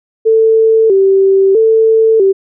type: tone with vibrato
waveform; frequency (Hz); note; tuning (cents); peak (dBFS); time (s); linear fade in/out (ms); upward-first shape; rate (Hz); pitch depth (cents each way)
sine; 415.3; G#4; 0; -5; 0.25-2.33; 20; square; 0.77; 120
effects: none